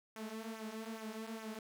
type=tone with flanger; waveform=sawtooth; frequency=221.1 Hz; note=A3; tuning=9 cents sharp; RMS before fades=-45 dBFS; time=0.16-1.59 s; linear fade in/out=2 ms; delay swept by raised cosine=0.22 to 5.92 ms; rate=2.4 Hz; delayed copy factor=-0.7; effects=none